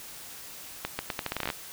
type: accelerating click train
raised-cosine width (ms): 0.3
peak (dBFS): -13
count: 13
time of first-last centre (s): 0.85-1.502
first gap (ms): 140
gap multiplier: 0.8
effects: white hiss -44 dBFS RMS until 1.72 s